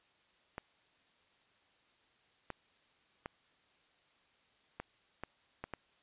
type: clicks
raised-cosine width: 0.5 ms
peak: -25 dBFS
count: 7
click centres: 0.581 / 2.503 / 3.259 / 4.8 / 5.236 / 5.64 / 5.737 s
effects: white hiss -70 dBFS RMS until 6.02 s + resampled to 8000 Hz